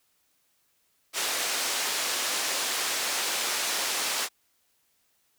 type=band-pass noise; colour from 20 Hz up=white; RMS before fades=-29 dBFS; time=1.13-4.29 s; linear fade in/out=50 ms; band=380 to 7500 Hz; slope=12 dB/octave; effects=white hiss -70 dBFS RMS until 5.38 s